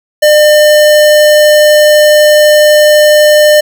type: tone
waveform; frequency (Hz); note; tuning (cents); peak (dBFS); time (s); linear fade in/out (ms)
square; 602; D5; +43; -3; 0.22-3.61; 10
effects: none